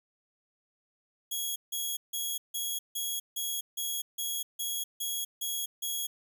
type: tone bursts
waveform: 10% pulse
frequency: 3322 Hz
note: G#7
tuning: in tune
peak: -23 dBFS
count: 12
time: 1.31-6.07 s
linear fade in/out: 10 ms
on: 250 ms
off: 160 ms
effects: none